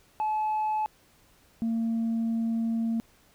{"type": "tone pair in turn", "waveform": "sine", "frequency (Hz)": [860, 227.8], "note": ["A5", "A#3"], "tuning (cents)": [-40, -40], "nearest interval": "octave + major seventh", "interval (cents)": 2300, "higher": "first", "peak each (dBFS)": -23, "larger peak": "neither", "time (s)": [[0.2, 0.86], [1.62, 3]], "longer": "second", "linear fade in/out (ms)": 0, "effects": ["tanh soft clip ceiling -23 dBFS", "pink hiss -61 dBFS RMS until 3.34 s"]}